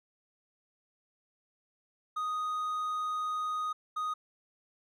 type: tone bursts at uneven times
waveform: triangle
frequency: 1244.5 Hz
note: D#6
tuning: in tune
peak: -29 dBFS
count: 2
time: 2.16-3.73 / 3.96-4.14 s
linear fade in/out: 10 ms
effects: none